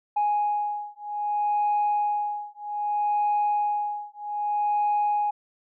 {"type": "beating tone pair", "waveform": "sine", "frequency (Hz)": [830.6, 831.23], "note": ["G#5", "G#5"], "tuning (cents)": [0, 1], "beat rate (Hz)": 0.63, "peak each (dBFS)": -25, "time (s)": [0.16, 5.31], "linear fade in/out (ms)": 10, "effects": ["tanh soft clip ceiling -17 dBFS"]}